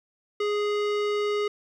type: tone with low-pass filter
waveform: square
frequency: 415.3 Hz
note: G#4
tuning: in tune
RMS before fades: -26 dBFS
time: 0.4-1.48 s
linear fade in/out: 5 ms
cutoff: 3800 Hz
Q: 0.94
effects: 10-bit